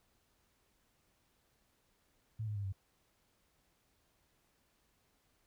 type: tone with pitch steps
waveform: sine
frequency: 110 / 105.28 / 100.75 / 96.43 Hz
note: A2 / G#2 / G2 / G2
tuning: 0 / +24 / +48 / -28 cents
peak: -36 dBFS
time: 2.39-2.726 s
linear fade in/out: 10 ms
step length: 84 ms
effects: pink hiss -75 dBFS RMS until 5.46 s